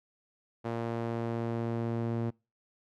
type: tone with band-pass filter sweep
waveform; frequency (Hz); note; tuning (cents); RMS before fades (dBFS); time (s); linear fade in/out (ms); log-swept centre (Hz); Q
sawtooth; 115.9; A#2; -10; -33; 0.64-2.31; 20; 550 to 260; 0.72
effects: noise-tail reverb RT60 0.3 s tail -26 dB re dry